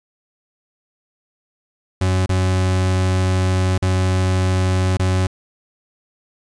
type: tone with dropouts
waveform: 40% pulse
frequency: 93 Hz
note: F#2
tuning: 9 cents sharp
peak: -14 dBFS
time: 2.01-5.27 s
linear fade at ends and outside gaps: 5 ms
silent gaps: 2.261-2.292 / 3.779-3.823 / 4.971-4.995 s
effects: resampled to 22050 Hz + 8-bit